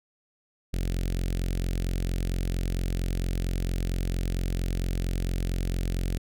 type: tone with notch filter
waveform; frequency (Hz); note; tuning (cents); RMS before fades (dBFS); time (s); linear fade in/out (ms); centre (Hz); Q
sawtooth; 44.39; F1; +29; -28; 0.73-6.18; 10; 1000; 0.53
effects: none